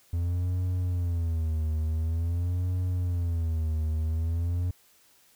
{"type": "tone with vibrato", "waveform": "triangle", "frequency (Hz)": 84.3, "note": "E2", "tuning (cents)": 39, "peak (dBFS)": -23, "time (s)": [0.13, 4.71], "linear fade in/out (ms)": 5, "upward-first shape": "sine", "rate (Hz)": 0.47, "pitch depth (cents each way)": 130, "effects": ["white hiss -61 dBFS RMS until 5.35 s"]}